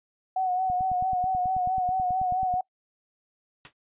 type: tone with vibrato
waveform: sine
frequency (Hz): 740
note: F#5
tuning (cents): 0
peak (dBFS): -23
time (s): 0.36-2.61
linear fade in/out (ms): 5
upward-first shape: sine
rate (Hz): 4.5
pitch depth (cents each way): 41
type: click train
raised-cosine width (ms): 5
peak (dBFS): -27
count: 18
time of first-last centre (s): 0.7-2.54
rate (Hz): 9.24
type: noise with exponential decay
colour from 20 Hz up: white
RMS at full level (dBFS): -35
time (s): 3.65-3.73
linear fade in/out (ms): 1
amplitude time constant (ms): 17
effects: noise-tail reverb RT60 0.1 s tail -24 dB re dry + resampled to 8000 Hz